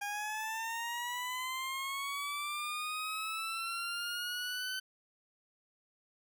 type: linear sweep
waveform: 20% pulse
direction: up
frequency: 810 to 1524 Hz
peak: -31 dBFS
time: 0.01-4.8 s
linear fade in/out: 10 ms
effects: none